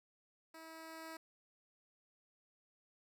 10% pulse tone with level ramp, 322.9 Hz, E4, 36 cents flat, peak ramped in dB -44 to -38 dBFS, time 0.54-1.17 s, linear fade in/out 5 ms, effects none

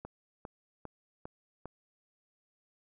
click train, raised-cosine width 1 ms, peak -28 dBFS, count 5, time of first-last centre 0.05-1.656 s, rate 2.49 Hz, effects none

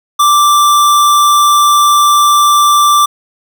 square tone, 1174.7 Hz, D6, in tune, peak -6 dBFS, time 0.19-3.06 s, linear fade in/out 10 ms, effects none

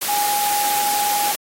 sine tone in noise, 824 Hz, G#5, 14 cents flat, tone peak -19 dBFS, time 0.08-1.32 s, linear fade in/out 10 ms, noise white, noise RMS -23 dBFS, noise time 0.01-1.36 s, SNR +1 dB, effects high-pass 200 Hz 12 dB/octave + AAC 48 kbps

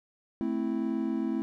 triangle chord, A minor, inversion none, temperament equal, 220 / 261.6 / 329.6 Hz, A3 / C4 / E4, 0 / 0 / 0 cents, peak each -30 dBFS, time 0.41-1.42 s, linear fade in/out 0 ms, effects none

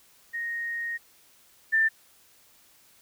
sine tone pair in turn, 1864.7 / 1783.9 Hz, A#6 / A6, 0 / +23 cents, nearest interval minor second, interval 77 cents, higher first, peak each -29 / -19 dBFS, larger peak second, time 0.33-0.98 / 1.72-1.89 s, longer first, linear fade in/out 20 ms, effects white hiss -59 dBFS RMS until 3.01 s

